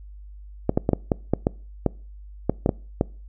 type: clicks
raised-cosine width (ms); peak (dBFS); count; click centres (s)
2; -5; 12; 0.694 / 0.775 / 0.891 / 0.933 / 1.118 / 1.336 / 1.469 / 1.863 / 2.496 / 2.661 / 2.692 / 3.011
effects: noise-tail reverb RT60 0.4 s tail -24 dB re dry + added 50 Hz sine -39 dBFS peak until 3.28 s